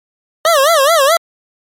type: tone with vibrato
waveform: 25% pulse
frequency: 602 Hz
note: D5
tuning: 43 cents sharp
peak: -4 dBFS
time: 0.45-1.17 s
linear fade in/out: 2 ms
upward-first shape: sine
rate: 4.7 Hz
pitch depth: 210 cents each way
effects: MP3 64 kbps